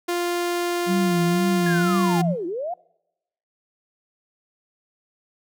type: tone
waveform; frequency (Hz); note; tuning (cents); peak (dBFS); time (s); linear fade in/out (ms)
sawtooth; 349.2; F4; 0; -18; 0.08-2.22; 10
type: tone with vibrato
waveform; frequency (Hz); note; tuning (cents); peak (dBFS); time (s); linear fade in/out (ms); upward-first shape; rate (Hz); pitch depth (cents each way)
sine; 180; F#3; -47; -19; 0.86-2.36; 50; sine; 2; 110
type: linear two-way sweep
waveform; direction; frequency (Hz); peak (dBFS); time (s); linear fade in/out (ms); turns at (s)
sine; down then up; 1716 to 321.1 to 739; -25; 1.66-2.74; 5; 2.46
effects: noise-tail reverb RT60 0.9 s tail -26 dB re dry